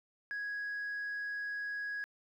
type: tone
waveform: sine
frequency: 1661.2 Hz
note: G#6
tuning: in tune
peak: -34 dBFS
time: 0.31-2.04 s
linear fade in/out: 0 ms
effects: tanh soft clip ceiling -34 dBFS + 12-bit